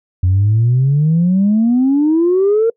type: exponential sweep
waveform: sine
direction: up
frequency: 88.7 to 466.2 Hz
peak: -8 dBFS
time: 0.23-2.7 s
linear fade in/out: 5 ms
effects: noise-tail reverb RT60 0.1 s tail -25 dB re dry + tanh soft clip ceiling -6 dBFS